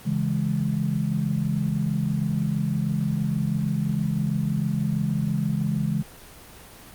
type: chord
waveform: sine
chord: C# minor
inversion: none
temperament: equal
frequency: 138.59 / 164.81 / 207.7 Hz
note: C#3 / E3 / G#3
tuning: 0 / 0 / 0 cents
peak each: -26 dBFS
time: 0.05-6.03 s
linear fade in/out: 20 ms
effects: pink hiss -45 dBFS RMS until 6.94 s + Opus 24 kbps